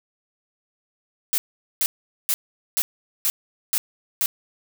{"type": "noise bursts", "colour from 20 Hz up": "blue", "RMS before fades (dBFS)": -21, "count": 7, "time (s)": [1.33, 4.26], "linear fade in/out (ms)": 0, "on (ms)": 50, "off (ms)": 430, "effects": []}